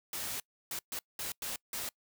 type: noise bursts at uneven times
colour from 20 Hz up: white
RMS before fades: -38 dBFS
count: 6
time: 0.13-0.4 / 0.71-0.79 / 0.92-0.99 / 1.19-1.32 / 1.42-1.56 / 1.73-1.89 s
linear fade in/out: 2 ms
effects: noise-tail reverb RT60 0.1 s tail -25 dB re dry